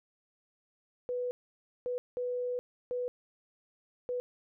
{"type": "tone bursts at uneven times", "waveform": "sine", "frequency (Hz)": 493.9, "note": "B4", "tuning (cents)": 0, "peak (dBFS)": -31, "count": 5, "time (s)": [[1.09, 1.31], [1.86, 1.98], [2.17, 2.59], [2.91, 3.08], [4.09, 4.2]], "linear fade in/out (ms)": 0, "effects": []}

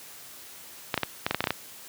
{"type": "clicks", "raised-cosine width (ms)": 0.3, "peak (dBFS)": -8, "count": 10, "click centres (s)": [0.942, 0.977, 1.033, 1.265, 1.31, 1.346, 1.406, 1.441, 1.472, 1.506], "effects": ["white hiss -46 dBFS RMS until 1.88 s", "high-pass 80 Hz 12 dB/octave"]}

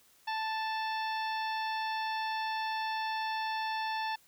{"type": "harmonic tone with a mistuned harmonic", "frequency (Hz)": 880, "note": "A5", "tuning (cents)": 0, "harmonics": [1, 2, 3, 4, 5, 6], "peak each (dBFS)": [-33, -39, -43, -45, -47, -49], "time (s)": [0.27, 4.16], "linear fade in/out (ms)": 10, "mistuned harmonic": 6, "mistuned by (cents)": 35, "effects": ["white hiss -64 dBFS RMS until 4.27 s"]}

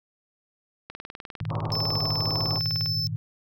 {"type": "click train", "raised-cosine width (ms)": 0.3, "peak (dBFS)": -22, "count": 40, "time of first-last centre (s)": [0.9, 2.86], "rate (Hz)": 19.9}
{"type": "chord", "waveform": "sine", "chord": "Ab suspended second", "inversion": "none", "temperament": "equal", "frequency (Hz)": [103.83, 116.54, 155.56], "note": ["Ab2", "Bb2", "Eb3"], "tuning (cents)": [0, 0, 0], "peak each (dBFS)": -32, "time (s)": [1.41, 3.16], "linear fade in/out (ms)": 0}
{"type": "low-pass noise", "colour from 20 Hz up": "white", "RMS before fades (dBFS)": -34, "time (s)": [1.49, 2.6], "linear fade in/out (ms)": 20, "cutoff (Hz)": 1200, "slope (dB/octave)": 96}
{"type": "tone", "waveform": "triangle", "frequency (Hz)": 5274, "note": "E8", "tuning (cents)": 0, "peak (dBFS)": -25, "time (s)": [1.72, 3.07], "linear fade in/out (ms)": 0}
{"effects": []}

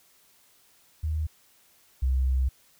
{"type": "tone pair in turn", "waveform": "sine", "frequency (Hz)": [77.78, 64.98], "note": ["D#2", "C2"], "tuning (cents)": [0, -11], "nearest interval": "minor third", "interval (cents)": 311, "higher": "first", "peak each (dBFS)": [-25, -21], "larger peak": "second", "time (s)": [[1.03, 1.27], [2.02, 2.49]], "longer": "second", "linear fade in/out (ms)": 10, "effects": ["white hiss -61 dBFS RMS until 2.79 s"]}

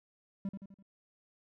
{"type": "tone with echo", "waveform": "triangle", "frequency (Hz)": 196, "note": "G3", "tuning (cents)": 0, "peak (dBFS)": -31, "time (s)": [0.45, 0.49], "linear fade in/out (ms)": 2, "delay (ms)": 84, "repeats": 4, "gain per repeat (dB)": -6, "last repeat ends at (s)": 0.826, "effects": []}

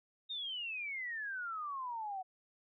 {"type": "exponential sweep", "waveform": "sine", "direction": "down", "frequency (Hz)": [3739, 735], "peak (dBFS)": -38, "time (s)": [0.29, 2.23], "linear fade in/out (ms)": 20, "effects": []}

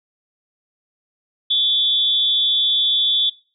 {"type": "tone with amplitude modulation", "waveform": "sine", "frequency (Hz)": 3467, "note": "A7", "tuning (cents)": -26, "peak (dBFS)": -11, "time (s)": [1.5, 3.3], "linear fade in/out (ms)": 10, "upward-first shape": "sine", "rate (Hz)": 286, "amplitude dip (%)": 70, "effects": ["noise-tail reverb RT60 0.4 s tail -23 dB re dry"]}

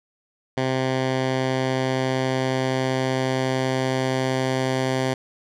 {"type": "tone with low-pass filter sweep", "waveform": "10% pulse", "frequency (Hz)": 130.7, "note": "C3", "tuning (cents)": -1, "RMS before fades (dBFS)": -23, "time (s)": [0.57, 5.14], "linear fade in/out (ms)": 5, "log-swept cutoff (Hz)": [4700, 7300], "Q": 0.7, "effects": []}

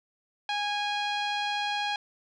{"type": "tone with low-pass filter", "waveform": "sawtooth", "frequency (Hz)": 824, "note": "G#5", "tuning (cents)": -14, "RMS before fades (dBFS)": -30, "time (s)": [0.49, 1.96], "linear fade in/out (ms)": 2, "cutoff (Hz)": 3700, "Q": 2.4, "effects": []}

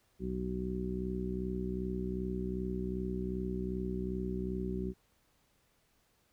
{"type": "harmonic tone", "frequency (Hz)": 62.6, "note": "B1", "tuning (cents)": 24, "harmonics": [1, 2, 3, 4, 5, 6], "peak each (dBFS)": [-40, -47, -37, -45, -45, -39], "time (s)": [0.19, 4.94], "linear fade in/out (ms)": 50, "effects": ["pink hiss -72 dBFS RMS until 6.32 s"]}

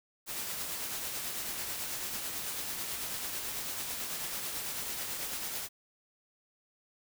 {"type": "noise with tremolo", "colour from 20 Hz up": "white", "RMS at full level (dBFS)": -36, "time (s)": [0.26, 5.69], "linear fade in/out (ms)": 50, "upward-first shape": "triangle", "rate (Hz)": 9.1, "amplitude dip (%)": 35, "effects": []}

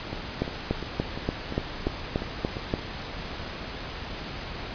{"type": "two click trains", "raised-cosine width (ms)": 2, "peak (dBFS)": [-11, -19], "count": [9, 8], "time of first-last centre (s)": [[0.42, 2.739], [0.13, 2.569]], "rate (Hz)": [3.45, 2.87], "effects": ["pink hiss -36 dBFS RMS until 4.74 s", "resampled to 11025 Hz"]}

